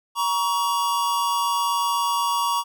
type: tone pair together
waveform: square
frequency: 946.8 / 1126 Hz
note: A#5 / C#6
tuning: +27 / +27 cents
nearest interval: minor third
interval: 300 cents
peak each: -24 dBFS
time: 0.15-2.64 s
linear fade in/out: 50 ms
effects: none